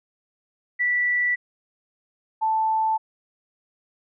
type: tone pair in turn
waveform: sine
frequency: 1962 / 880.1 Hz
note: B6 / A5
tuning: -12 / 0 cents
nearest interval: octave + major second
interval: 1388 cents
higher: first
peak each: -19 dBFS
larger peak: neither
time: 0.79-1.36 / 2.41-2.98 s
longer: neither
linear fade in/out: 20 ms
effects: none